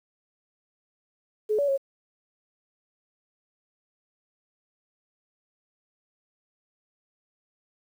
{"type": "tone with pitch steps", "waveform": "sine", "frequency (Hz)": [426.9, 570, 547], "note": ["G#4", "C#5", "C#5"], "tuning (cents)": [48, 48, -23], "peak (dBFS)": -21, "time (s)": [1.49, 1.778], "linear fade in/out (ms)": 20, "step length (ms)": 96, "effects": ["9-bit"]}